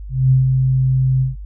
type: tone with ADSR envelope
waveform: sine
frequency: 130.81 Hz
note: C3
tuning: in tune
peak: -8 dBFS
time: 0.09-1.36 s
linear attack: 220 ms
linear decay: 140 ms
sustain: -4 dB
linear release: 150 ms
effects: added 50 Hz sine -28 dBFS peak until 1.45 s